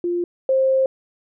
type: tone pair in turn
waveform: sine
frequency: 349.2 / 529.3 Hz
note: F4 / C5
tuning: 0 / +20 cents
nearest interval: perfect fifth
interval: 720 cents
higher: second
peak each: -19 / -14 dBFS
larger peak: second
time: 0.04-0.24 / 0.49-0.86 s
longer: second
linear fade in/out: 2 ms
effects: none